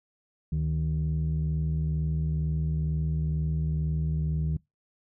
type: tone pair together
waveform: sine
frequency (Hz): 73.42 / 155.57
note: D2 / D#3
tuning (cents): 0 / 0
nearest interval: octave + minor second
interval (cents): 1300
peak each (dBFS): -27 / -25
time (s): 0.52-4.57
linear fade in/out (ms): 5
effects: noise-tail reverb RT60 0.2 s tail -25 dB re dry + tanh soft clip ceiling -21 dBFS